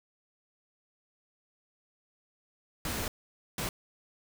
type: noise bursts at uneven times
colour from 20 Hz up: pink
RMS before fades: -34 dBFS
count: 2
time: 2.85-3.08 / 3.58-3.69 s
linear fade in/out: 2 ms
effects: none